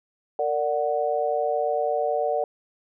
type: chord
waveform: sine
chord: Bb augmented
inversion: none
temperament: equal with one note detuned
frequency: 458.4 / 587.3 / 740 Hz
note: Bb4 / D5 / F#5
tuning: -29 / 0 / 0 cents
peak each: -27 / -25 / -26 dBFS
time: 0.39-2.44 s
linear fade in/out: 2 ms
effects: none